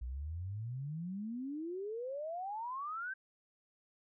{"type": "exponential sweep", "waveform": "sine", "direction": "up", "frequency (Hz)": [58.27, 1589], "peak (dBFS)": -38, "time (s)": [0.01, 3.14], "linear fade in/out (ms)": 10, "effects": []}